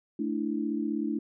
sine chord, A suspended fourth, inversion none, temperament equal, 220 / 293.7 / 329.6 Hz, A3 / D4 / E4, 0 / 0 / 0 cents, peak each -32 / -31 / -33 dBFS, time 0.19-1.19 s, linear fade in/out 5 ms, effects none

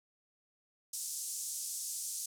pink band-pass noise, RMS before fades -40 dBFS, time 0.93-2.26 s, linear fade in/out 5 ms, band 6100 to 11000 Hz, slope 24 dB/octave, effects none

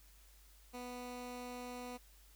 15% pulse tone, 246.9 Hz, B3, in tune, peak -38 dBFS, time 0.73-1.98 s, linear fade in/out 20 ms, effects added 50 Hz sine -61 dBFS peak until 2.35 s + white hiss -66 dBFS RMS until 2.35 s

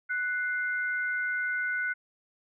sine tone pair together, 1483 / 2097 Hz, F#6 / C7, +4 / +3 cents, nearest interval tritone, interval 599 cents, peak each -28 / -35 dBFS, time 0.09-1.94 s, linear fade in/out 20 ms, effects none

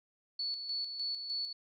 sine tone with tremolo, 4435 Hz, C#8, in tune, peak -33 dBFS, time 0.39-1.53 s, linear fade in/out 5 ms, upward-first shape square, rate 3.3 Hz, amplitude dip 50%, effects none

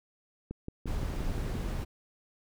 click train, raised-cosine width 3 ms, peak -24 dBFS, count 7, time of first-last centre 0.51-1.553 s, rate 5.75 Hz
brown noise, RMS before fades -33 dBFS, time 0.86-1.85 s, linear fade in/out 20 ms
effects none

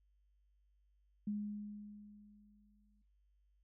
sine tone with exponential decay, 207.7 Hz, G#3, in tune, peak -35 dBFS, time 1.27-3.02 s, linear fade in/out 5 ms, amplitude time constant 380 ms, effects noise-tail reverb RT60 0.3 s tail -19 dB re dry + added 50 Hz sine -70 dBFS peak until 3.63 s

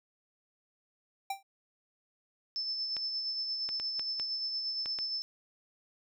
square tone with exponential decay, 784 Hz, G5, in tune, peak -30 dBFS, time 1.3-1.43 s, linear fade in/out 5 ms, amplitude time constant 28 ms
sine tone with tremolo, 5270 Hz, E8, 1 cent flat, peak -31 dBFS, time 2.56-5.22 s, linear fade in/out 0 ms, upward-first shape sine, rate 8.6 Hz, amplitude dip 35%
clicks, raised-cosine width 0.2 ms, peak -24 dBFS, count 7, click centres 2.967 / 3.69 / 3.799 / 3.995 / 4.198 / 4.859 / 4.988 s
effects none

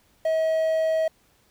triangle tone with quantisation, 640 Hz, D#5, 49 cents sharp, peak -18 dBFS, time 0.25-1.08 s, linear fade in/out 5 ms, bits 8, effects pink hiss -62 dBFS RMS until 1.5 s

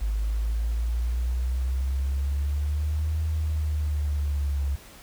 sine exponential two-way sweep, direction up then down, 51.4 to 79.1 to 69.2 Hz, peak -23 dBFS, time 0.01-4.76 s, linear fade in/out 10 ms, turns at 3.22 s, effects pink hiss -48 dBFS RMS until 5.02 s

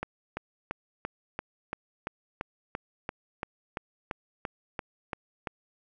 click train, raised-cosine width 0.5 ms, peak -17 dBFS, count 17, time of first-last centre 0.03-5.472 s, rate 2.94 Hz, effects none

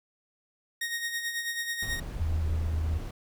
sawtooth tone with tremolo, 1864.7 Hz, A#6, in tune, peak -25 dBFS, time 0.81-2 s, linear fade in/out 5 ms, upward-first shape sine, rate 9.2 Hz, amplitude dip 55%
brown noise, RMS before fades -36 dBFS, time 1.82-3.11 s, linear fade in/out 5 ms
sine tone with pitch glide, 80 to 79.26 Hz, D#2 to D#2, +49 to +33 cents, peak -26 dBFS, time 2.19-2.99 s, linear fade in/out 20 ms, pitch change -16 cents, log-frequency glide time 2.63-2.7 s
effects none

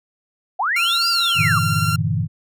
sine linear two-way sweep, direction up then down, 667 to 4942 to 1064 Hz, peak -17 dBFS, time 0.59-1.59 s, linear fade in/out 10 ms, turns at 1.08 s
sawtooth tone with vibrato, 1377 Hz, F6, 25 cents flat, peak -17 dBFS, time 0.76-1.96 s, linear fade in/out 5 ms, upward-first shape triangle, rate 18 Hz, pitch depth 21 cents each way
sine chord, E half-diminished seventh, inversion first, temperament equal with one note detuned, 98 / 116.54 / 148.11 / 164.81 Hz, G2 / Bb2 / D3 / E3, 0 / 0 / +15 / 0 cents, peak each -23 dBFS, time 1.35-2.28 s, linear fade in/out 50 ms
effects none

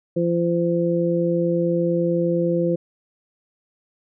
harmonic tone, 171.2 Hz, F3, 34 cents flat, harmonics 1 / 2 / 3, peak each -22 / -22 / -22 dBFS, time 0.16-2.76 s, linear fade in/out 10 ms, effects none

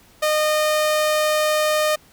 sawtooth tone, 612 Hz, D#5, 29 cents flat, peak -13 dBFS, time 0.22-1.96 s, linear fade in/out 10 ms, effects pink hiss -52 dBFS RMS until 2.12 s

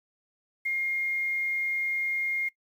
sine tone with quantisation, 2130 Hz, C7, 30 cents sharp, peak -26 dBFS, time 0.65-2.49 s, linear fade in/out 10 ms, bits 9, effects noise-tail reverb RT60 0.1 s tail -20 dB re dry

